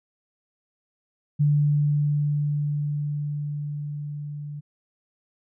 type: tone with level ramp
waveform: sine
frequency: 146.83 Hz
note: D3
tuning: in tune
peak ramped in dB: -16 to -32 dBFS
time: 1.39-4.61 s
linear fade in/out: 20 ms
effects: none